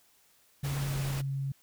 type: tone with pitch glide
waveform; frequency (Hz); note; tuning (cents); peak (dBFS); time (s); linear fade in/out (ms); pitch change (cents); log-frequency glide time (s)
sine; 139.5 to 136.79; C#3 to C#3; +11 to -23; -30; 0.63-1.52; 5; -34; 0.76-1.07
type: noise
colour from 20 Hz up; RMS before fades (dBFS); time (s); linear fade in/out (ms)
pink; -39; 0.63-1.22; 20
effects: white hiss -65 dBFS RMS until 1.62 s